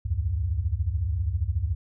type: tone cluster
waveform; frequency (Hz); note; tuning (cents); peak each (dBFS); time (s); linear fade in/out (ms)
sine; 68.7 / 81.8 / 96.3; C#2 / E2 / G2; -15 / -13 / -30; -28; 0.05-1.75; 10
effects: none